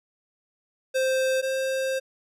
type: tone pair in turn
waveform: square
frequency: 523.3 / 528.8 Hz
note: C5 / C5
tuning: 0 / +18 cents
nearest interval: unison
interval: 18 cents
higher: second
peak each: -22 / -25 dBFS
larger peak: first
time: 0.94-1.42 / 1.42-2 s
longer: second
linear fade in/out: 20 ms
effects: low-pass 12000 Hz 12 dB/octave